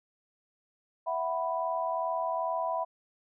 sine chord, E suspended second, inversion none, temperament just, 659.3 / 741.7 / 988.9 Hz, E5 / F#5 / B5, 0 / +4 / +2 cents, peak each -32 / -35 / -32 dBFS, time 1.06-2.85 s, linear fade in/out 20 ms, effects none

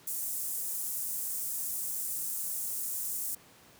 pink high-pass noise, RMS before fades -35 dBFS, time 0.07-3.35 s, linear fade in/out 5 ms, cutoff 8200 Hz, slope 24 dB/octave, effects pink hiss -57 dBFS RMS until 3.79 s + high-pass 100 Hz 12 dB/octave

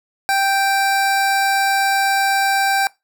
25% pulse tone, 784 Hz, G5, in tune, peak -11 dBFS, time 0.29-2.87 s, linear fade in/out 0 ms, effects noise-tail reverb RT60 0.2 s tail -21 dB re dry

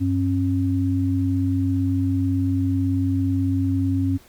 sine tone pair together, 96.34 / 271 Hz, G2 / C#4, -30 / -39 cents, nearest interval octave + tritone, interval 1791 cents, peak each -21 dBFS, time 0-4.18 s, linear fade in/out 20 ms, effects pink hiss -52 dBFS RMS until 4.28 s

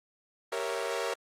sawtooth chord, G diminished seventh, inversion none, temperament equal, 392 / 466.2 / 554.4 / 659.3 Hz, G4 / Bb4 / Db5 / Fb5, 0 / 0 / 0 / 0 cents, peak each -34 / -30 / -32 / -34 dBFS, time 0.52-1.14 s, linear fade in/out 5 ms, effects low-pass 10000 Hz 12 dB/octave + Opus 24 kbps

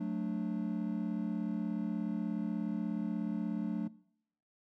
triangle chord, D major, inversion first, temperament just, 183.54 / 220.2 / 293.7 Hz, F#3 / A3 / D4, -14 / +2 / 0 cents, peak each -35 / -35 / -37 dBFS, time 0-3.88 s, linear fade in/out 10 ms, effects noise-tail reverb RT60 0.7 s tail -21 dB re dry

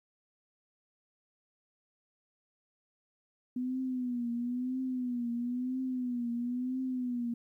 sine tone with vibrato, 247.9 Hz, B3, 7 cents sharp, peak -31 dBFS, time 3.56-7.34 s, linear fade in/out 5 ms, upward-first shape triangle, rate 1 Hz, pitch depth 94 cents each way, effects 12-bit

